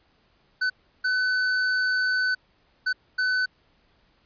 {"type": "tone bursts at uneven times", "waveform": "square", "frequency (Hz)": 1507, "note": "F#6", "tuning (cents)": 31, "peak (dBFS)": -22, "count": 4, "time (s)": [[0.61, 0.7], [1.04, 2.35], [2.86, 2.93], [3.18, 3.46]], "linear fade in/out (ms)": 10, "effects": ["pink hiss -64 dBFS RMS until 4.25 s", "resampled to 11025 Hz"]}